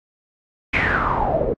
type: noise with low-pass filter sweep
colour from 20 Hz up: pink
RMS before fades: -20 dBFS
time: 0.73-1.54 s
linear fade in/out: 10 ms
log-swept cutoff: 2400 to 440 Hz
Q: 7.7
effects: AAC 32 kbps